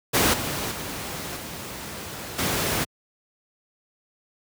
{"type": "noise with level steps", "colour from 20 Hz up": "pink", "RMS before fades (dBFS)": [-19, -28, -32, -35, -24], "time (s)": [0.13, 2.85], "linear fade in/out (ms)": 20, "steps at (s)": [0.33, 0.71, 1.36, 2.38], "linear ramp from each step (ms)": 10, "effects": ["high-pass 80 Hz 12 dB/octave"]}